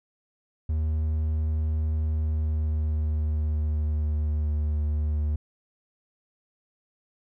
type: tone with pitch glide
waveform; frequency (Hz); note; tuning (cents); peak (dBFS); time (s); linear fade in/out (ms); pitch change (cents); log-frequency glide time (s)
triangle; 77.78 to 75.22; D#2 to D2; 0 to +42; -21; 0.69-5.36; 5; -58; 2.05-4.61
effects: none